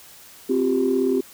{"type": "chord", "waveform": "sine", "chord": "C suspended fourth", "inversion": "none", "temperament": "equal with one note detuned", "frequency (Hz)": [261.6, 354.1, 392], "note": ["C4", "F4", "G4"], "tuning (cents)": [0, 24, 0], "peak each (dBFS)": [-21, -24, -20], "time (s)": [0.49, 1.21], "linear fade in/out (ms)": 10, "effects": ["tanh soft clip ceiling -10 dBFS", "white hiss -46 dBFS RMS until 1.33 s"]}